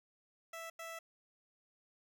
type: tone bursts at uneven times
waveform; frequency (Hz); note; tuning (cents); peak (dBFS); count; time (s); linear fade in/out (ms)
15% pulse; 659.3; E5; 0; -38; 2; 0.53-0.7 / 0.79-0.99; 5
effects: none